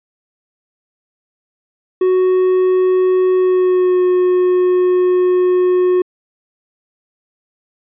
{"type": "tone with pitch glide", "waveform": "triangle", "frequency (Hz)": [370, 363.4], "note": ["F#4", "F#4"], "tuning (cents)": [0, -31], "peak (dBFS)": -8, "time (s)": [2.01, 6.02], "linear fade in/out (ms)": 5, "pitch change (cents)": -31, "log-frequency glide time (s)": [3.36, 4.03], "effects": ["resampled to 8000 Hz"]}